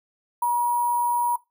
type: tone with sample-and-hold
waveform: sine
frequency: 959 Hz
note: A#5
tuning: 49 cents sharp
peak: -19 dBFS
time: 0.42-1.36 s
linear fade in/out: 5 ms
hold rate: 11025 Hz
effects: noise-tail reverb RT60 0.2 s tail -19 dB re dry